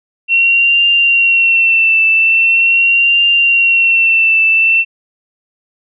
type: tone with vibrato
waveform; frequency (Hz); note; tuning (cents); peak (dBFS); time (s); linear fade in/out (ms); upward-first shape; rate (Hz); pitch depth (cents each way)
sine; 2720; F7; -46; -7; 0.28-4.85; 50; triangle; 0.42; 47
effects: none